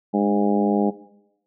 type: harmonic tone with a mistuned harmonic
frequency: 101.8 Hz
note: G#2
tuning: 34 cents flat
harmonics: 2 / 3 / 4 / 5 / 6 / 7 / 8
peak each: -20 / -24 / -26 / -29 / -30 / -31 / -27 dBFS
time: 0.13-0.91 s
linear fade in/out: 20 ms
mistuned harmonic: 2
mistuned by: +25 cents
effects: noise-tail reverb RT60 0.9 s tail -18 dB re dry